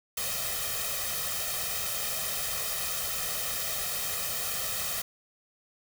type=noise with comb filter; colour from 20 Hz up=white; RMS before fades=-32 dBFS; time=0.17-5.02 s; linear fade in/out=5 ms; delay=1.6 ms; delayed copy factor=+0.95; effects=none